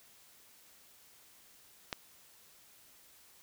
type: click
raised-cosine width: 0.2 ms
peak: -17 dBFS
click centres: 1.928 s
effects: white hiss -61 dBFS RMS until 3.42 s